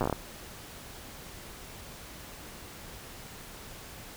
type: slowing click train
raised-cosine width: 1 ms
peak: -14 dBFS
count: 8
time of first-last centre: 0.01-0.127 s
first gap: 8 ms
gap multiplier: 1.24
effects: pink hiss -46 dBFS RMS until 4.16 s